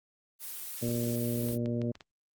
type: noise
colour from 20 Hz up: blue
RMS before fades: -40 dBFS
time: 0.39-1.58 s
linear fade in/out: 50 ms
type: noise with exponential growth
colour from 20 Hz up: brown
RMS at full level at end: -39 dBFS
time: 0.82-0.9 s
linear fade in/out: 5 ms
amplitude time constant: 16 ms
type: harmonic tone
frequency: 118.8 Hz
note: A#2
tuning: 33 cents sharp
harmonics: 1 / 2 / 3 / 4 / 5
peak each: -33 / -32 / -38 / -40 / -40 dBFS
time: 0.82-1.92 s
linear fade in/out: 10 ms
type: clicks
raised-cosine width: 0.2 ms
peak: -29 dBFS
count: 5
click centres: 1.487 / 1.659 / 1.817 / 1.954 / 2.008 s
effects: Opus 32 kbps